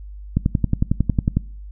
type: click train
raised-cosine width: 5 ms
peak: -4 dBFS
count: 12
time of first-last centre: 0.37-1.37 s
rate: 11 Hz
effects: noise-tail reverb RT60 0.5 s tail -23 dB re dry + added 50 Hz sine -33 dBFS peak until 1.71 s